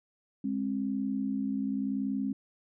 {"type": "tone pair together", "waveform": "sine", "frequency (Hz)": [206, 266.8], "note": ["G#3", "C4"], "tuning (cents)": [-14, 34], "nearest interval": "major third", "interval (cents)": 448, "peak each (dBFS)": [-32, -31], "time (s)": [0.44, 2.33], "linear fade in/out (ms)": 5, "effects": []}